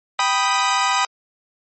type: chord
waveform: sawtooth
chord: G augmented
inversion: none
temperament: equal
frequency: 784 / 987.8 / 1244.5 Hz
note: G5 / B5 / D#6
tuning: 0 / 0 / 0 cents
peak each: -19 / -16 / -17 dBFS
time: 0.19-1.05 s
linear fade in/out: 2 ms
effects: MP3 32 kbps